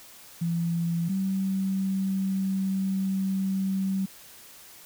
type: tone pair in turn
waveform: sine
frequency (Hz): 168.9 / 192.09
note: E3 / G3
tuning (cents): +42 / -35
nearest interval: major second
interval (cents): 223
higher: second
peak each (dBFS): -24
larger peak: neither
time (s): 0.41-1.09 / 1.09-4.06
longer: second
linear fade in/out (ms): 10
effects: white hiss -49 dBFS RMS until 4.85 s